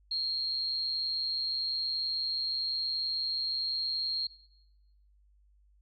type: tone with amplitude modulation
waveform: sine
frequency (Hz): 4242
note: C8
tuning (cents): +23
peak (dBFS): -27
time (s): 0.11-4.27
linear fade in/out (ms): 5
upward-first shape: sine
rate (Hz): 161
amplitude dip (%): 55
effects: noise-tail reverb RT60 1.0 s tail -20 dB re dry + added 50 Hz sine -61 dBFS peak until 5.81 s